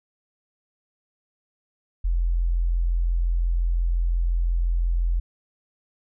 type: tone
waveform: sine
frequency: 42.86 Hz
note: F1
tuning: 32 cents flat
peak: -19 dBFS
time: 2.04-5.2 s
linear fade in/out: 10 ms
effects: none